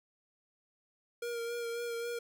square tone with vibrato, 470 Hz, A#4, 14 cents sharp, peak -36 dBFS, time 1.22-2.19 s, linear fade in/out 5 ms, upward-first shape sine, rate 3.7 Hz, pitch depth 23 cents each way, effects none

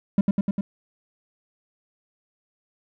triangle tone with echo, 198.2 Hz, G3, 19 cents sharp, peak -12 dBFS, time 0.18-0.21 s, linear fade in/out 2 ms, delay 100 ms, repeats 4, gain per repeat -2 dB, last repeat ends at 0.61 s, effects none

